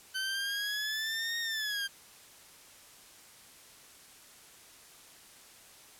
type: exponential two-way sweep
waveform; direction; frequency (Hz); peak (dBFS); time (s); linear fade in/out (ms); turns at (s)
20% pulse; up then down; 1527 to 1864.7 to 1583; -27; 0.14-1.88; 20; 1.39
effects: white hiss -55 dBFS RMS until 5.99 s + low-pass 12000 Hz 12 dB/octave

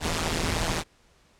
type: noise with amplitude modulation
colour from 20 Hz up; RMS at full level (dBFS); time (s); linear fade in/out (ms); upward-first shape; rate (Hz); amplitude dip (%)
pink; -23; 0-0.84; 50; sine; 162; 90
effects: pink hiss -61 dBFS RMS until 1.39 s + low-pass 8000 Hz 12 dB/octave

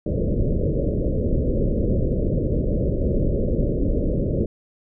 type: low-pass noise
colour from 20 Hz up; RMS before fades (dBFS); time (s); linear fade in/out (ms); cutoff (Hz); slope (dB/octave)
pink; -21; 0.06-4.46; 5; 590; 96
effects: none

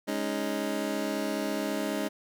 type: chord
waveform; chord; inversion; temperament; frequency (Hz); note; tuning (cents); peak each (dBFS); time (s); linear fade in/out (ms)
25% pulse; Ab suspended fourth; none; just; 207.7 / 276.9 / 311.5; Ab3 / Db4 / Eb4; 0 / -2 / +2; -30; 0.07-2.09; 20
effects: none

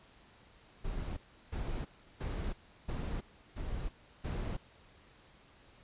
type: noise bursts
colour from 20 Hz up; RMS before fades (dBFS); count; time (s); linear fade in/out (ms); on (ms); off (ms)
brown; -37; 6; 0.84-4.57; 10; 330; 350
effects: pink hiss -61 dBFS RMS until 5.83 s + resampled to 8000 Hz

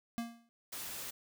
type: tone with exponential decay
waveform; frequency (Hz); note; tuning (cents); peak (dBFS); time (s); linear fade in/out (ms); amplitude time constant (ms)
square; 233.1; A#3; 0; -33; 0.18-0.49; 0; 66
type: noise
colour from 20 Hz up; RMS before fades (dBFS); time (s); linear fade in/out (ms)
white; -43; 0.72-1.11; 10
effects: none

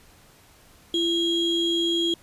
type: ring-modulated tone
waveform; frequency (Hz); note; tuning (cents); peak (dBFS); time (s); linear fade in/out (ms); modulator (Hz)
triangle; 1808; A6; +47; -16; 0.94-2.14; 2; 1470
effects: pink hiss -54 dBFS RMS until 2.22 s + resampled to 32000 Hz

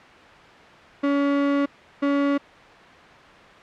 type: tone bursts at uneven times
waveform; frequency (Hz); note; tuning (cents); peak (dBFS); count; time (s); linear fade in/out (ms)
35% pulse; 282.4; C#4; +32; -17; 2; 1.03-1.66 / 2.02-2.38; 10
effects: white hiss -45 dBFS RMS until 3.62 s + low-pass 2000 Hz 12 dB/octave

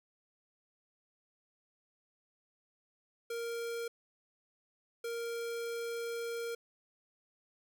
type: tone bursts at uneven times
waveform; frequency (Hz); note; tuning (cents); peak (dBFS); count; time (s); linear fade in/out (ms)
square; 466.2; A#4; 0; -37; 2; 3.3-3.88 / 5.04-6.55; 5
effects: none

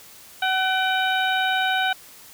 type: harmonic tone with a mistuned harmonic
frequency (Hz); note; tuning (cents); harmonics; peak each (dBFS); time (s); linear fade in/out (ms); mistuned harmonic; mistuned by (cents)
754; F#5; +32; 1 / 2 / 3 / 4 / 5; -23 / -23 / -31 / -29 / -30; 0.42-1.93; 5; 3; +73
effects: white hiss -46 dBFS RMS until 2.33 s

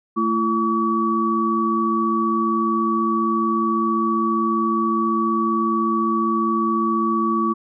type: tone cluster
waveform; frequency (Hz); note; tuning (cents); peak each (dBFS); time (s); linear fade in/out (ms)
sine; 222.3 / 337 / 1138; A3 / E4 / C#6; +18 / +38 / +45; -22 / -23 / -20; 0.16-7.54; 20
effects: none

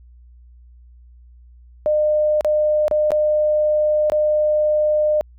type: tone with dropouts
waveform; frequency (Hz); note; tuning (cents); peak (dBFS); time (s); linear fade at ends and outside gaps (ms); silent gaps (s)
sine; 606; D#5; -46; -14; 1.86-5.21; 0; 2.409-2.447 / 2.881-2.912 / 3.106-3.118 / 4.099-4.12
effects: added 60 Hz sine -43 dBFS peak until 5.38 s

